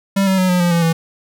square tone with pitch steps, 196 / 190.42 / 185 / 179.73 / 174.62 / 169.65 / 164.82 Hz, G3 / G3 / F#3 / F3 / F3 / F3 / E3, 0 / -50 / 0 / +50 / 0 / -50 / 0 cents, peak -13 dBFS, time 0.16-0.93 s, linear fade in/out 10 ms, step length 110 ms, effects none

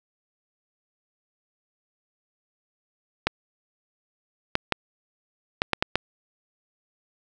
clicks, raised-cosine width 0.3 ms, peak -4 dBFS, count 7, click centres 3.27 / 4.554 / 4.723 / 5.619 / 5.733 / 5.825 / 5.956 s, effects none

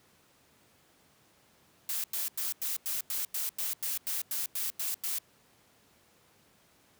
blue noise bursts, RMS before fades -33 dBFS, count 14, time 1.89-5.186 s, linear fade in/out 2 ms, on 150 ms, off 92 ms, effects pink hiss -64 dBFS RMS until 6.99 s + high-pass 100 Hz 12 dB/octave

